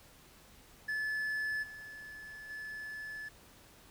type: tone with level steps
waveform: triangle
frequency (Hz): 1729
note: A6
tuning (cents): -31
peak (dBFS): -31 / -44 / -39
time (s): 0.88-3.29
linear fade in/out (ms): 10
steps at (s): 1.62 / 2.49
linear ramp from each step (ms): 20
effects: pink hiss -59 dBFS RMS until 3.9 s